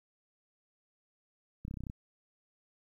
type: clicks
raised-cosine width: 5 ms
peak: -28 dBFS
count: 9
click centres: 1.651 / 1.681 / 1.711 / 1.741 / 1.772 / 1.806 / 1.837 / 1.868 / 1.899 s
effects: 11-bit